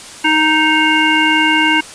harmonic tone, 311.1 Hz, D#4, in tune, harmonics 1 / 3 / 5 / 7 / 9, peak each -16 / -16 / -16 / -16 / -16 dBFS, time 0.24-1.81 s, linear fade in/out 10 ms, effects white hiss -33 dBFS RMS until 1.94 s + resampled to 22050 Hz

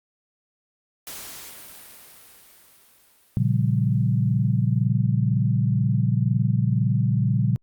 white noise with exponential decay, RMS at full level -36 dBFS, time 1.07-4.85 s, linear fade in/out 0 ms, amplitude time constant 820 ms
sine chord, G half-diminished seventh, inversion first, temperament equal, 116.54 / 138.59 / 174.61 / 196 Hz, Bb2 / Db3 / F3 / G3, 0 / 0 / 0 / 0 cents, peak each -21 / -23 / -27 / -27 dBFS, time 3.37-7.56 s, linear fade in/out 0 ms
effects Opus 48 kbps

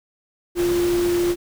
sine tone in noise, 349.2 Hz, F4, in tune, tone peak -17 dBFS, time 0.55-1.36 s, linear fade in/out 50 ms, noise pink, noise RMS -30 dBFS, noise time 0.55-1.36 s, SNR +10 dB, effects none

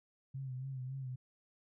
sine tone with vibrato, 131.3 Hz, C3, 6 cents sharp, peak -39 dBFS, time 0.34-1.16 s, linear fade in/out 10 ms, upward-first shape sine, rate 3.6 Hz, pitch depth 60 cents each way, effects none

